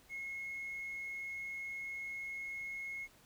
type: tone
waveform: triangle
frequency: 2168 Hz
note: C#7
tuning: 39 cents flat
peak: -37 dBFS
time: 0.09-3.08 s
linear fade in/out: 50 ms
effects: tanh soft clip ceiling -37 dBFS + pink hiss -64 dBFS RMS until 3.25 s